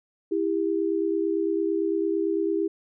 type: tone pair together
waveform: sine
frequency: 329.6 / 398.5 Hz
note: E4 / G4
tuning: 0 / +28 cents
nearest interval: minor third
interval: 328 cents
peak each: -25 dBFS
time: 0.31-2.68 s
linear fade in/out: 10 ms
effects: none